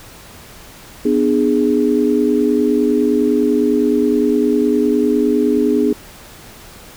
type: chord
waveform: sine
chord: G# diminished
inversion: first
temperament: just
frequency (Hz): 249.2 / 299 / 415.3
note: B3 / D4 / G#4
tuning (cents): +16 / +31 / 0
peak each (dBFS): -16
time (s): 1.05-5.93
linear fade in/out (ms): 5
effects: pink hiss -39 dBFS RMS until 6.96 s